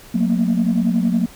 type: tone cluster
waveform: sine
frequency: 182.7 / 226.5 / 237.3 Hz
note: F#3 / A#3 / A#3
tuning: -22 / -50 / +31 cents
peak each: -18 dBFS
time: 0.14-1.26 s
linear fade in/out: 10 ms
effects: tanh soft clip ceiling -9 dBFS + pink hiss -43 dBFS RMS until 1.35 s